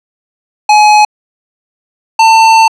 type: tone pair in turn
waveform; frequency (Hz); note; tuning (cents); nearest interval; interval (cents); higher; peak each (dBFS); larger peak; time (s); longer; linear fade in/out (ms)
square; 844 / 894.2; G#5 / A5; +28 / +28; minor second; 100; second; -3; neither; 0.69-1.05 / 2.19-2.68; second; 5
effects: low-pass 6000 Hz 12 dB/octave